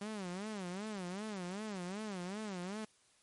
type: tone with vibrato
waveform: sawtooth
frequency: 196 Hz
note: G3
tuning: in tune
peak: -36 dBFS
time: 0.01-2.85 s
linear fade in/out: 5 ms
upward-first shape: sine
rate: 2.6 Hz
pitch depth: 190 cents each way
effects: white hiss -69 dBFS RMS until 3.22 s + MP3 48 kbps